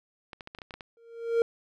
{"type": "clicks", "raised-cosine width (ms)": 0.3, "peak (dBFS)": -25, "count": 9, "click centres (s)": [0.332, 0.408, 0.474, 0.549, 0.587, 0.618, 0.708, 0.74, 0.808]}
{"type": "tone with exponential growth", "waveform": "triangle", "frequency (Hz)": 463.1, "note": "A#4", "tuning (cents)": -11, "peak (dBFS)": -16, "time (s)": [0.97, 1.42], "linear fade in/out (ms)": 1, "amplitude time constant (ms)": 96}
{"effects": []}